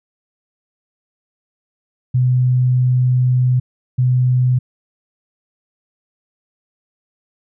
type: tone bursts at uneven times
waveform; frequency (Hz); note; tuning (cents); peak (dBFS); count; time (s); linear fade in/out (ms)
sine; 126.2; B2; +38; -11; 2; 2.14-3.6 / 3.98-4.59; 10
effects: none